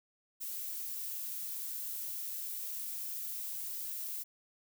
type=noise; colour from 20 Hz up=violet; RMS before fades=-40 dBFS; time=0.4-4.24 s; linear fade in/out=20 ms; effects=none